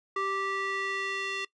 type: tone with band-pass filter sweep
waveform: square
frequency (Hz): 390.4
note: G4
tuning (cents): -7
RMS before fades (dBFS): -32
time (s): 0.16-1.45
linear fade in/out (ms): 5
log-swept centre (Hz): 1300 to 2800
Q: 1.8
effects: noise-tail reverb RT60 0.1 s tail -20 dB re dry + resampled to 22050 Hz